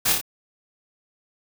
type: noise with echo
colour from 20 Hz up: white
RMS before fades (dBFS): -21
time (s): 0.05-0.13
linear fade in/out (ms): 10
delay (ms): 28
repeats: 3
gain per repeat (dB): -3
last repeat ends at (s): 0.214
effects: none